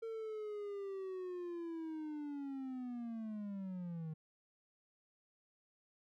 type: linear sweep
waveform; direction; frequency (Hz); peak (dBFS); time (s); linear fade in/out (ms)
triangle; down; 455.5 to 154.8; -39; 0.02-4.14; 10
effects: none